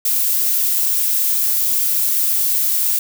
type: noise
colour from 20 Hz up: violet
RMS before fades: -17 dBFS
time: 0.05-2.99 s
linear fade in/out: 5 ms
effects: none